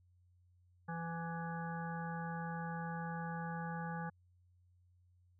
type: harmonic tone with a mistuned harmonic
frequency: 167.3 Hz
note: E3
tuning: 26 cents sharp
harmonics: 1 / 3 / 5 / 7 / 9 / 10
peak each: -41 / -51 / -45 / -51 / -51 / -51 dBFS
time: 0.88-4.1 s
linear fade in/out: 10 ms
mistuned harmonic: 9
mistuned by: -30 cents
effects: added 89 Hz sine -66 dBFS peak until 5.39 s